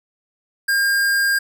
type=tone; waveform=square; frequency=1609 Hz; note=G6; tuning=45 cents sharp; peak=-16 dBFS; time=0.68-1.39 s; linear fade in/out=10 ms; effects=none